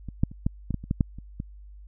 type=clicks; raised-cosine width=5 ms; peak=-23 / -8 / -28 / -11 / -16 / -15 / -26 / -12 / -8 / -28 / -19 dBFS; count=11; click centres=0.087 / 0.235 / 0.315 / 0.465 / 0.707 / 0.743 / 0.84 / 0.911 / 1.008 / 1.186 / 1.401 s; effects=added 50 Hz sine -43 dBFS peak until 1.87 s